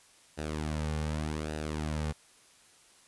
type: tone with flanger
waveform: sawtooth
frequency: 76.8 Hz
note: D#2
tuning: 22 cents flat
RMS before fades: -34 dBFS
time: 0.37-2.13 s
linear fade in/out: 20 ms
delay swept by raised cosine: 0.9 to 3.1 ms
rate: 0.85 Hz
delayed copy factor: -0.65
effects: white hiss -60 dBFS RMS until 3.07 s + resampled to 24000 Hz